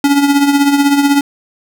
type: tone with tremolo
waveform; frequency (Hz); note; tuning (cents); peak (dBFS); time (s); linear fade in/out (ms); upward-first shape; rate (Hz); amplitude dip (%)
square; 282.9; C#4; +35; -6; 0.04-1.21; 2; triangle; 16; 65
effects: none